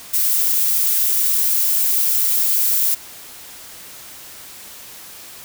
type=noise; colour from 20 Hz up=violet; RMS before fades=-17 dBFS; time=0.13-2.95 s; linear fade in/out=10 ms; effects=white hiss -38 dBFS RMS until 5.44 s